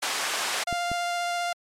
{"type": "high-pass noise", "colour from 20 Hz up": "pink", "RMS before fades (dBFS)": -27, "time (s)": [0.02, 0.64], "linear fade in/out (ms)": 10, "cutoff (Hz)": 800, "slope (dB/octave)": 12}
{"type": "tone with vibrato", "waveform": "sawtooth", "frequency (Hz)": 698.5, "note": "F5", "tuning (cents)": 0, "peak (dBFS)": -22, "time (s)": [0.67, 1.53], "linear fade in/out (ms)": 5, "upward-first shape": "sine", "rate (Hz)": 15, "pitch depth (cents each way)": 8}
{"type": "clicks", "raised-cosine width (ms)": 3, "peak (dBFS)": -21, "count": 2, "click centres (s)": [0.727, 0.916]}
{"effects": ["low-pass 9000 Hz 12 dB/octave", "MP3 96 kbps"]}